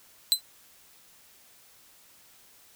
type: tone with exponential decay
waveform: sawtooth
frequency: 4042 Hz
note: B7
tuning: 39 cents sharp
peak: -12 dBFS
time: 0.32-0.41 s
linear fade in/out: 0 ms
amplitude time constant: 19 ms
effects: white hiss -57 dBFS RMS until 2.75 s